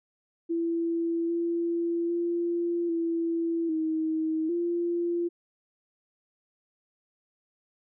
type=tone with pitch steps; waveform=sine; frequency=334.8 / 339.3 / 343.2 / 333.3 / 317.4 / 344.4 Hz; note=E4 / F4 / F4 / E4 / D#4 / F4; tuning=+27 / -50 / -30 / +19 / +35 / -24 cents; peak=-25 dBFS; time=0.49-5.29 s; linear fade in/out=20 ms; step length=800 ms; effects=none